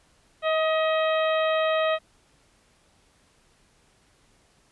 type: harmonic tone with a mistuned harmonic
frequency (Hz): 635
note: D#5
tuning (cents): +35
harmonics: 1 / 2 / 3 / 4 / 5 / 6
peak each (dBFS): -22 / -28 / -32 / -34 / -36 / -38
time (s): 0.42-1.99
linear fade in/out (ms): 50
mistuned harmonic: 2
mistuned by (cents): -19
effects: pink hiss -62 dBFS RMS until 4.71 s + resampled to 24000 Hz